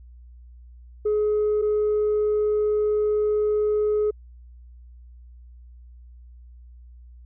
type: tone pair in turn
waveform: sine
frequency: 422.2 / 422.2 Hz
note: G#4 / G#4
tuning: +29 / +29 cents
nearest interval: unison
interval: 0 cents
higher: neither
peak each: -17 dBFS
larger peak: neither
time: 1.05-1.62 / 1.62-4.11 s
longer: second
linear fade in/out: 10 ms
effects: tanh soft clip ceiling -17 dBFS + added 60 Hz sine -43 dBFS peak until 7.25 s